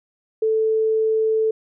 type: tone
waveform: sine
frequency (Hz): 440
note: A4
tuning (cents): 0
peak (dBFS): -16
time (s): 0.42-1.51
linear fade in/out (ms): 5
effects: none